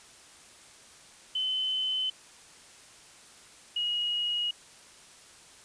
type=tone pair in turn; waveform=sine; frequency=3045 / 2892 Hz; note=F#7 / F#7; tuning=+49 / -40 cents; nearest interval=minor second; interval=89 cents; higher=first; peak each=-27 dBFS; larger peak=neither; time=1.35-2.1 / 3.76-4.51 s; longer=neither; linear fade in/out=5 ms; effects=white hiss -53 dBFS RMS until 5.64 s + resampled to 22050 Hz